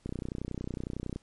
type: click train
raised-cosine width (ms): 3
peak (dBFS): -22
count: 35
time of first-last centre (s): 0.06-1.16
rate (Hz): 30.9
effects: pink hiss -66 dBFS RMS until 1.22 s + MP3 48 kbps